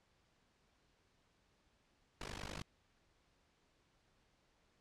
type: noise with amplitude modulation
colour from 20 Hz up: pink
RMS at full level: -42 dBFS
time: 2.21-2.62 s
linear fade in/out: 2 ms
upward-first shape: sine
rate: 49.9 Hz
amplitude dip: 100%
effects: pink hiss -75 dBFS RMS until 4.8 s + low-pass 6000 Hz 12 dB/octave